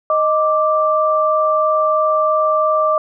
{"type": "tone pair together", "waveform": "sine", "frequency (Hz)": [622.3, 1174.7], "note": ["D#5", "D6"], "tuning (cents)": [0, 0], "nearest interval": "major seventh", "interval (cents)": 1100, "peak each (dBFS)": -15, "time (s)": [0.1, 2.98], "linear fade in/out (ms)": 2, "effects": []}